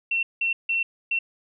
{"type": "tone bursts at uneven times", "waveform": "sine", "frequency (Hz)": 2710, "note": "E7", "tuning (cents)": 47, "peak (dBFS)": -21, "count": 4, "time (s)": [[0.11, 0.23], [0.41, 0.53], [0.69, 0.83], [1.11, 1.19]], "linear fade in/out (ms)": 5, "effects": []}